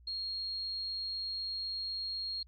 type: tone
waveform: sine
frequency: 4264 Hz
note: C8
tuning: 32 cents sharp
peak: -35 dBFS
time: 0.07-2.43 s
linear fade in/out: 5 ms
effects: added 60 Hz sine -56 dBFS peak until 2.47 s + AAC 32 kbps